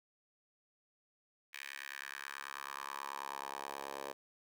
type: tone with high-pass filter sweep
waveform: 10% pulse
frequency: 69.3 Hz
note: C#2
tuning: in tune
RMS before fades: -45 dBFS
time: 1.53-4.13 s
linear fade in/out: 10 ms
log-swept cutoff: 2100 to 600 Hz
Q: 2.8
effects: none